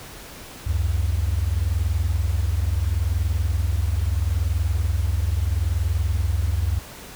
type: tone pair together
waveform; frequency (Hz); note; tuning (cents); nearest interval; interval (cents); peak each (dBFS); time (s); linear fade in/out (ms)
sine; 69.3 / 90.05; C#2 / F#2; 0 / -46; perfect fourth; 454; -21; 0.66-6.79; 10
effects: tanh soft clip ceiling -13 dBFS + pink hiss -40 dBFS RMS until 7.15 s